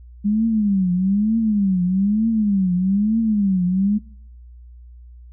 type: tone with vibrato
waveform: sine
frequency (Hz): 201.2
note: G3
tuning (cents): +45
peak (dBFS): -15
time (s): 0.24-3.99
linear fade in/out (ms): 20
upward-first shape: triangle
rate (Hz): 1.1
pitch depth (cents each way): 230
effects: noise-tail reverb RT60 0.7 s tail -24 dB re dry + added 60 Hz sine -39 dBFS peak until 5.32 s